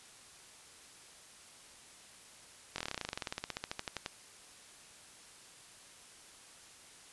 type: slowing click train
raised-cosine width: 0.2 ms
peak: -19 dBFS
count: 27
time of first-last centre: 2.76-4.061 s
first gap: 22 ms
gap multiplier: 1.06
effects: white hiss -56 dBFS RMS until 7.12 s + resampled to 24000 Hz